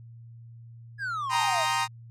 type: exponential sweep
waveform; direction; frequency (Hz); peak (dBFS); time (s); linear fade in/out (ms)
triangle; down; 1700 to 603; -27; 0.98-1.66; 50
type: chord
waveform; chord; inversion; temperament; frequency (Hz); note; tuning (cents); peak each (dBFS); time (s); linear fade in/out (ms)
sawtooth; C minor seventh; second; equal; 784 / 932.3 / 1046.5 / 1244.5; G5 / Bb5 / C6 / Eb6; 0 / 0 / 0 / 0; -29 / -23 / -29 / -27; 1.29-1.88; 50
effects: added 116 Hz sine -44 dBFS peak until 2.1 s + low-pass 9000 Hz 12 dB/octave